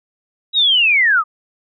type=linear sweep; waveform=sine; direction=down; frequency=3885 to 1174.7 Hz; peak=-10 dBFS; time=0.53-1.24 s; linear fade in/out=50 ms; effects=none